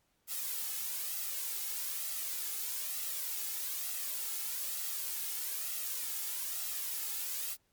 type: noise with flanger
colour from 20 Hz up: blue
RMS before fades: -37 dBFS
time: 0.27-7.57 s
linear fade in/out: 50 ms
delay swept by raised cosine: 1.5 to 2.36 ms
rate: 1.1 Hz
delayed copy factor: +0.5
effects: pink hiss -75 dBFS RMS until 7.72 s + MP3 96 kbps